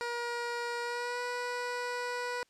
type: tone with pitch glide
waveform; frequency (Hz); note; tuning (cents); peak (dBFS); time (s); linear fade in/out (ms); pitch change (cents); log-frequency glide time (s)
15% pulse; 476.4 to 489.8; A#4 to B4; +38 to -14; -27; 0.01-2.43; 0; +48; 0.82-1.2
effects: white hiss -70 dBFS RMS until 2.49 s + low-pass 7000 Hz 12 dB/octave